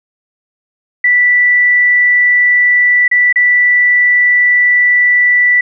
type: tone with dropouts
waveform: sine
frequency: 1968 Hz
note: B6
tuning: 7 cents flat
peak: -6 dBFS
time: 1.04-5.61 s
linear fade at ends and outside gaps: 5 ms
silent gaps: 3.08-3.113 / 3.327-3.358 s
effects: none